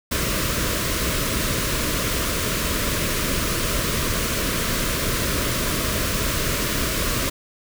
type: band-stop noise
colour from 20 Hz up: pink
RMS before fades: -23 dBFS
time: 0.11-7.3 s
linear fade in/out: 10 ms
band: 670 to 970 Hz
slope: 96 dB/octave
effects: none